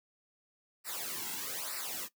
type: noise with flanger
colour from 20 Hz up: white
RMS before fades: -39 dBFS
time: 0.84-2.09 s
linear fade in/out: 50 ms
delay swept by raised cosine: 0.3 to 1.7 ms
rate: 1.1 Hz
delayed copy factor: -0.85
effects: noise-tail reverb RT60 0.1 s tail -17 dB re dry